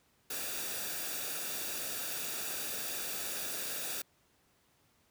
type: noise with comb filter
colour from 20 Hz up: white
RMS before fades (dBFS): -38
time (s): 0.3-4.02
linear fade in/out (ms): 5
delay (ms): 0.96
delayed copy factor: -0.55
effects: pink hiss -70 dBFS RMS until 5.1 s + high-pass 60 Hz 12 dB/octave